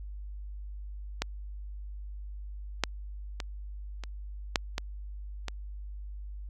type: clicks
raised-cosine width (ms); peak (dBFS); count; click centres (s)
0.2; -11 / -7 / -17 / -23 / -6 / -13 / -17; 7; 1.22 / 2.837 / 3.402 / 4.037 / 4.558 / 4.781 / 5.483
effects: added 50 Hz sine -38 dBFS peak until 6.49 s